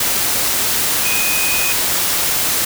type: tone in noise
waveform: sine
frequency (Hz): 2495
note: D#7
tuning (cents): +4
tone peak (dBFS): -20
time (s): 1.05-1.73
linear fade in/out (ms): 5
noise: white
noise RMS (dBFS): -17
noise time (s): 0-2.65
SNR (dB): -6
effects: none